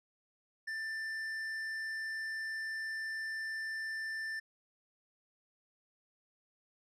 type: tone with tanh clipping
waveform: sine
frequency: 1777 Hz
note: A6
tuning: 17 cents sharp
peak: -38 dBFS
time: 0.67-4.4 s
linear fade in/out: 10 ms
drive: 8 dB
effects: none